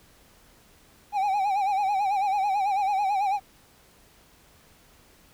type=tone with vibrato; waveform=triangle; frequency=796 Hz; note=G5; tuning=26 cents sharp; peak=-20 dBFS; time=1.12-3.4 s; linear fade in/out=50 ms; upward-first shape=sine; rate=9.1 Hz; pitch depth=90 cents each way; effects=pink hiss -57 dBFS RMS until 5.33 s